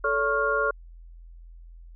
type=tone cluster; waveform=sine; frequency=438.6 / 568 / 1098 / 1403 Hz; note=A4 / C#5 / C#6 / F6; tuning=-6 / +42 / -17 / +8 cents; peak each=-28 / -28 / -28 / -25 dBFS; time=0.04-0.71 s; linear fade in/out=5 ms; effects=added 42 Hz sine -43 dBFS peak until 1.95 s